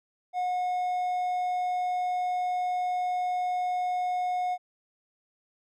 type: tone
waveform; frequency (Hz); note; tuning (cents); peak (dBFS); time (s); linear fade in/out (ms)
triangle; 725; F#5; -35; -24; 0.33-4.58; 50
effects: none